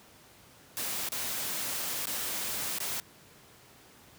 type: noise with dropouts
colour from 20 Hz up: white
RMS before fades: -34 dBFS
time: 0.77-3 s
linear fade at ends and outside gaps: 0 ms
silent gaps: 1.088-1.12 / 2.056-2.07 / 2.785-2.803 s
effects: pink hiss -56 dBFS RMS until 4.18 s + high-pass 80 Hz 12 dB/octave